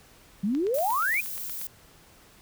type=exponential sweep; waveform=sine; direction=up; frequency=185 to 2542 Hz; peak=-23 dBFS; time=0.43-1.21 s; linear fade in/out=10 ms
type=click train; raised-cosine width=0.2 ms; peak=-25 dBFS; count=10; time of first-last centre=0.55-1.615 s; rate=8.45 Hz
type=noise; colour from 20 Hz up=violet; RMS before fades=-35 dBFS; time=0.74-1.67 s; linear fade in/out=2 ms
effects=pink hiss -55 dBFS RMS until 2.41 s